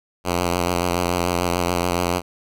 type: tone with vibrato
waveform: 5% pulse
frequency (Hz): 88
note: F2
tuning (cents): +14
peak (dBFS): -8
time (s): 0.24-2.22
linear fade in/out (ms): 50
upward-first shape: sine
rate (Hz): 6.9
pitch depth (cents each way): 35
effects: none